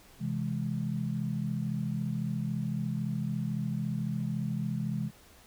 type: chord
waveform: sine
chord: C augmented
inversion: none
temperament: equal with one note detuned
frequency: 130.81 / 164.81 / 208.6 Hz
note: C3 / E3 / G#3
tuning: 0 / 0 / +8 cents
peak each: -34 dBFS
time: 0.19-5.11 s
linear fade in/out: 50 ms
effects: pink hiss -57 dBFS RMS until 5.46 s